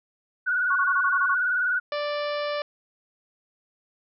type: tone with vibrato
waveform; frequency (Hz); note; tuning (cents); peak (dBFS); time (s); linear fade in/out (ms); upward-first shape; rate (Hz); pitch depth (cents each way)
sine; 1464; F#6; -19; -21; 0.46-1.8; 20; triangle; 20; 80
type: tone bursts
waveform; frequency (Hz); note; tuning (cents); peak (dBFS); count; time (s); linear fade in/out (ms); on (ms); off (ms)
sine; 1108.7; C#6; 0; -22; 8; 0.7-1.348; 10; 60; 24
type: harmonic tone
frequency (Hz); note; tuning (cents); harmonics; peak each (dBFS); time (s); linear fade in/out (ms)
587.3; D5; 0; 1 / 2 / 3 / 4 / 5 / 6 / 7 / 8 / 9; -27 / -33 / -37 / -39 / -41 / -43 / -44 / -45 / -46; 1.92-2.62; 2
effects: none